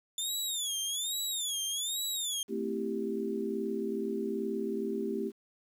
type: tone with vibrato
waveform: 20% pulse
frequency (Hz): 3520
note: A7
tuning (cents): 0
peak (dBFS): -26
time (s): 0.18-2.43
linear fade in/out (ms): 2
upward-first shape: sine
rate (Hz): 1.2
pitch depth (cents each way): 180
type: chord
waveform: sine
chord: A minor seventh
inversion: none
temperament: equal with one note detuned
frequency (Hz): 222.8 / 261.6 / 329.6 / 392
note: A3 / C4 / E4 / G4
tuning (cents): +22 / 0 / 0 / 0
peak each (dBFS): -36 / -39 / -39 / -34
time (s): 2.48-5.32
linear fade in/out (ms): 50
effects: 10-bit